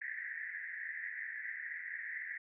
white band-pass noise, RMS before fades -43 dBFS, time 0.01-2.38 s, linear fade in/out 10 ms, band 1700 to 2000 Hz, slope 96 dB/octave, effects none

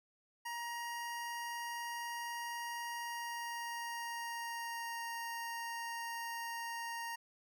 25% pulse tone with pitch glide, 944 to 931 Hz, A#5 to A#5, +22 to -2 cents, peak -36 dBFS, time 0.45-7.16 s, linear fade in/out 10 ms, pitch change -24 cents, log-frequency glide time 2.96-5 s, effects none

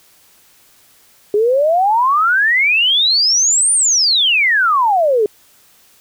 sine exponential two-way sweep, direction up then down, 403.3 to 9360 to 403.3 Hz, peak -10 dBFS, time 1.34-5.26 s, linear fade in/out 2 ms, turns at 3.73 s, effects white hiss -50 dBFS RMS until 6 s

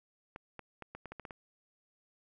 clicks, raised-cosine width 0.5 ms, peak -29 dBFS, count 9, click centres 0.361 / 0.593 / 0.823 / 0.95 / 1.057 / 1.12 / 1.197 / 1.252 / 1.308 s, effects none

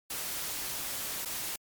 white noise with dropouts, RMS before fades -36 dBFS, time 0.1-1.56 s, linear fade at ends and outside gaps 5 ms, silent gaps 1.25-1.256 s, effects MP3 96 kbps

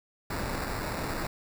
pink noise with sample-and-hold, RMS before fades -33 dBFS, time 0.3-1.27 s, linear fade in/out 5 ms, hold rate 3150 Hz, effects none

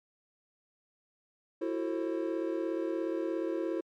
triangle chord, F# half-diminished seventh, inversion third, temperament just, 333 / 370 / 444 / 532.8 Hz, E4 / F#4 / A4 / C5, +18 / 0 / +16 / +31 cents, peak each -31 / -35 / -37 / -36 dBFS, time 1.61-3.81 s, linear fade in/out 10 ms, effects MP3 64 kbps

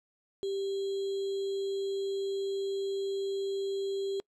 sine tone with sample-and-hold, 392 Hz, G4, in tune, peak -30 dBFS, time 0.43-4.2 s, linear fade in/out 0 ms, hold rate 3675 Hz, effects noise-tail reverb RT60 0.1 s tail -25 dB re dry + low-pass 6000 Hz 12 dB/octave

